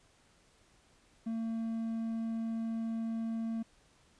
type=tone; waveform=triangle; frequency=226.2 Hz; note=A3; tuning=48 cents sharp; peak=-31 dBFS; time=1.26-3.63 s; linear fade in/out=10 ms; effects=pink hiss -66 dBFS RMS until 4.19 s + resampled to 22050 Hz